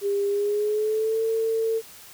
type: tone with pitch glide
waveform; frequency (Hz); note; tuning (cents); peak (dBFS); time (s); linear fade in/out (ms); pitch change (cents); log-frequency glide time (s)
sine; 402 to 448.6; G4 to A4; +44 to +34; -21; 0.01-1.82; 50; +190; 0.27-1.22
effects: white hiss -46 dBFS RMS until 2.13 s